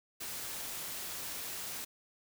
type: noise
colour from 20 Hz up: white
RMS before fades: -41 dBFS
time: 0.2-1.85 s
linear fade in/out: 10 ms
effects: none